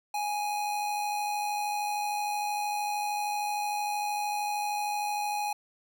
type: tone with amplitude modulation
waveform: square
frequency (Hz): 830.6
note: G#5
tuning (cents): 0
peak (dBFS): -28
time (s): 0.14-5.53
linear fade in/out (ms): 5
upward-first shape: sine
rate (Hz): 93.1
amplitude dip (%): 35
effects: none